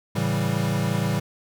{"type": "chord", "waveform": "square", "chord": "A dominant seventh", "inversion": "none", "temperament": "equal", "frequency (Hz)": [110, 138.59, 164.81, 196], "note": ["A2", "C#3", "E3", "G3"], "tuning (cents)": [0, 0, 0, 0], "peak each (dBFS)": -28, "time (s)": [0.15, 1.2], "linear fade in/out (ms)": 10, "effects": []}